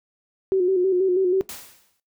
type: tone with vibrato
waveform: sine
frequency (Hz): 370.9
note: F#4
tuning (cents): +4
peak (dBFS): -16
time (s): 0.52-1.41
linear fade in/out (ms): 0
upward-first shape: square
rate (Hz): 6.2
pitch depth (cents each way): 51
type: noise with exponential decay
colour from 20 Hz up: white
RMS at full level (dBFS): -33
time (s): 1.49-2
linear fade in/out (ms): 2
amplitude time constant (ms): 110
effects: noise-tail reverb RT60 0.2 s tail -17 dB re dry